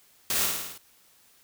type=noise with echo; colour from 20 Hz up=white; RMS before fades=-27 dBFS; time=0.3-0.46 s; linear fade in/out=2 ms; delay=53 ms; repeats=6; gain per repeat=-3 dB; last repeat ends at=0.778 s; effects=white hiss -60 dBFS RMS until 1.43 s